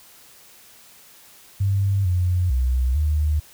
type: tone with pitch steps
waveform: sine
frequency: 98.5 / 90 / 63.5 / 75.7 Hz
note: G2 / F#2 / B1 / D#2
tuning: +9 / -47 / +49 / -47 cents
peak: -17 dBFS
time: 1.6-3.4 s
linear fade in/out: 10 ms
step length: 450 ms
effects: white hiss -49 dBFS RMS until 3.53 s